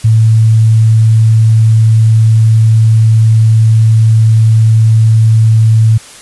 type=tone; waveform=sine; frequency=111.2 Hz; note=A2; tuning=19 cents sharp; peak=-3 dBFS; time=0.04-5.98 s; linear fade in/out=10 ms; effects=white hiss -33 dBFS RMS until 6.21 s + resampled to 24000 Hz